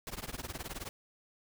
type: noise with tremolo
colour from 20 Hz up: pink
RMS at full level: -38 dBFS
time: 0.07-0.89 s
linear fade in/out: 0 ms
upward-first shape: triangle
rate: 19 Hz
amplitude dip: 100%
effects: none